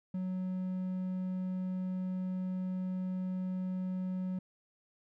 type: tone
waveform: triangle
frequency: 185 Hz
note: F#3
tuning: in tune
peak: -31 dBFS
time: 0.14-4.39 s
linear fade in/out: 5 ms
effects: none